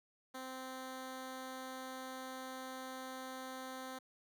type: tone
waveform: 10% pulse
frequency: 260 Hz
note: C4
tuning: 11 cents flat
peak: -36 dBFS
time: 0.34-3.99 s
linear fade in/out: 10 ms
effects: none